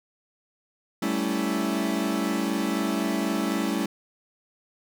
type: chord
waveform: 40% pulse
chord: A dominant seventh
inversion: third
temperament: equal with one note detuned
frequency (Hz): 196 / 220 / 278.8 / 329.6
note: G3 / A3 / C#4 / E4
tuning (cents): 0 / 0 / +10 / 0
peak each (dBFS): -29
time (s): 1.02-3.86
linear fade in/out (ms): 5
effects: none